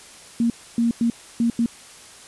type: tone bursts at uneven times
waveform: sine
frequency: 233.4 Hz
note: A#3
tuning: 2 cents sharp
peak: -16 dBFS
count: 5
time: 0.4-0.5 / 0.78-0.91 / 1.01-1.1 / 1.4-1.5 / 1.59-1.66 s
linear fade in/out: 2 ms
effects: white hiss -44 dBFS RMS until 2.27 s + resampled to 24000 Hz